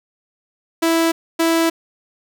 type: tone bursts at uneven times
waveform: sawtooth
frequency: 329.6 Hz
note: E4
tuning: in tune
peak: -10 dBFS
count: 2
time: 0.82-1.12 / 1.39-1.7 s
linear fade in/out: 10 ms
effects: none